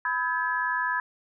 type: tone cluster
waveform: sine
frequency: 997 / 1286 / 1601 / 1701 Hz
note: B5 / E6 / G6 / G#6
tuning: +16 / -43 / +36 / +41 cents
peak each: -28 / -35 / -33 / -28 dBFS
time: 0.05-1 s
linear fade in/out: 2 ms
effects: none